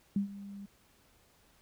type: tone with ADSR envelope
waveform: sine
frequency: 200 Hz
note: G3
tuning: 35 cents sharp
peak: -25 dBFS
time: 0.16-0.66 s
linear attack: 3 ms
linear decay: 110 ms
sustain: -17 dB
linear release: 8 ms
effects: pink hiss -66 dBFS RMS until 1.61 s